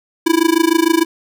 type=tone with amplitude modulation; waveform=square; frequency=329.6 Hz; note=E4; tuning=in tune; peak=-8 dBFS; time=0.26-1.05 s; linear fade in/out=10 ms; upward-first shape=sine; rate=26.6 Hz; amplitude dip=95%; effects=none